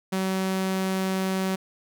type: tone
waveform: sawtooth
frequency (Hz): 189.5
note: F#3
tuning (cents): +42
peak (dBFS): -20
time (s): 0.12-1.56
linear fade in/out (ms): 10
effects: none